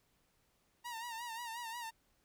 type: tone with vibrato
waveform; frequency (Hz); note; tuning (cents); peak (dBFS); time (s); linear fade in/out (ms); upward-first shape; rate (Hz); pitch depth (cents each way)
sawtooth; 932.3; A#5; 0; -38; 0.84-1.91; 20; sine; 5.6; 73
effects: pink hiss -75 dBFS RMS until 2.24 s